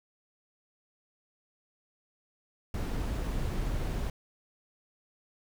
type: noise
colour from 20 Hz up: brown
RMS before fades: -32 dBFS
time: 2.74-4.1 s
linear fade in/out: 2 ms
effects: none